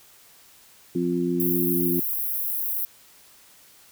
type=harmonic tone; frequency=87.31 Hz; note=F2; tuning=in tune; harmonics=2 / 3 / 4; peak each=-27 / -26 / -25 dBFS; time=0.95-2 s; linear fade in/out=5 ms
type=high-pass noise; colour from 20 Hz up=pink; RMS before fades=-27 dBFS; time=1.4-2.85 s; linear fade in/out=0 ms; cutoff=12000 Hz; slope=48 dB/octave
effects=white hiss -53 dBFS RMS until 3.91 s